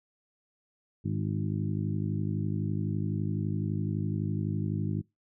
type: harmonic tone with a mistuned harmonic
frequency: 51.9 Hz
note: G#1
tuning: in tune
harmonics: 2 / 3 / 4 / 5 / 6 / 7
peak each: -32 / -32 / -35 / -44 / -39 / -44 dBFS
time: 1.04-5.02 s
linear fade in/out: 20 ms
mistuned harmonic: 6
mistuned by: -23 cents
effects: noise-tail reverb RT60 0.2 s tail -23 dB re dry